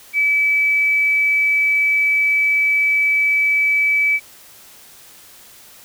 sine tone, 2298 Hz, D7, 38 cents flat, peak -13 dBFS, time 0.13-4.2 s, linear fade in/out 50 ms, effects white hiss -44 dBFS RMS until 5.84 s

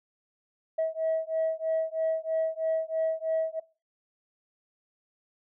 sine beating tone pair, 642 / 645.1 Hz, E5 / E5, -46 / -38 cents, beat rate 3.1 Hz, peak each -28 / -28 dBFS, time 0.78-3.6 s, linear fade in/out 10 ms, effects noise-tail reverb RT60 0.3 s tail -19 dB re dry + tanh soft clip ceiling -21 dBFS

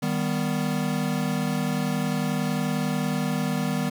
square chord, Eb augmented, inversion none, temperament equal, 155.56 / 196 / 246.9 Hz, Eb3 / G3 / B3, 0 / 0 / 0 cents, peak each -29 dBFS, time 0.02-3.9 s, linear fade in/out 10 ms, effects 8-bit

